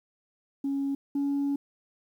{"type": "tone pair in turn", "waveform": "sine", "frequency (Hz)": [276.7, 281.5], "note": ["C#4", "C#4"], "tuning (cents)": [-3, 27], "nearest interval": "unison", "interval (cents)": 30, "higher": "second", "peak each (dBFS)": [-25, -23], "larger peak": "second", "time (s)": [[0.64, 0.95], [1.15, 1.56]], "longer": "second", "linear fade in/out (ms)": 5, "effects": ["tanh soft clip ceiling -23 dBFS", "10-bit"]}